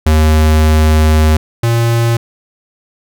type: tone pair in turn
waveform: square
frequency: 77.78 / 116.54 Hz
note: D#2 / A#2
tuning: 0 / 0 cents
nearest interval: perfect fifth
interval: 700 cents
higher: second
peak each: -7 / -10 dBFS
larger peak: first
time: 0.06-1.37 / 1.63-2.17 s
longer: first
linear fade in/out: 5 ms
effects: none